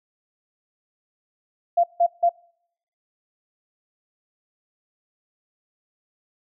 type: tone bursts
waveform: sine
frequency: 690 Hz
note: F5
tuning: 21 cents flat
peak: -14 dBFS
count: 3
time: 1.77-2.294 s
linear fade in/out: 10 ms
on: 68 ms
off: 160 ms
effects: noise-tail reverb RT60 0.7 s tail -25 dB re dry